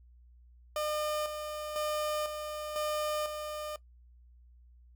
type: tone with tremolo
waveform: 30% pulse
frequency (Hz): 605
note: D#5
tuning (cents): -49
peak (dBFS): -28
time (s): 0.76-3.76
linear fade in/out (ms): 2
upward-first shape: square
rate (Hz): 1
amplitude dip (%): 50
effects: noise-tail reverb RT60 0.1 s tail -18 dB re dry + added 60 Hz sine -55 dBFS peak until 4.95 s